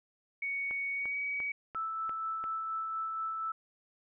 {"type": "tone with pitch glide", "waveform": "sine", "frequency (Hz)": [2230, 2266], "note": ["C#7", "C#7"], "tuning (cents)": [10, 37], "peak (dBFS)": -32, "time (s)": [0.42, 1.52], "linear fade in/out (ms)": 5, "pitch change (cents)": 27, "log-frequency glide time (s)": [0.93, 1.18]}
{"type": "click train", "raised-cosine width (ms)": 0.5, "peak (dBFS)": -30, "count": 6, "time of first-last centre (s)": [0.71, 2.44], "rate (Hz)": 2.89}
{"type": "tone with tremolo", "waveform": "sine", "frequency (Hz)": 1317, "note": "E6", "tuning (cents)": -2, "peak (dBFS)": -32, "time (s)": [1.75, 3.52], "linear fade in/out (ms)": 5, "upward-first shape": "sine", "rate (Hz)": 4.2, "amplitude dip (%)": 25}
{"effects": []}